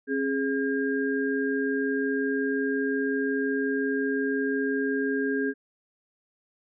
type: tone cluster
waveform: sine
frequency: 270.4 / 416 / 1614 Hz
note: C#4 / G#4 / G#6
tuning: -43 / +3 / -50 cents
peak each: -27 / -28 / -31 dBFS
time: 0.07-5.54 s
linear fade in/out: 50 ms
effects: none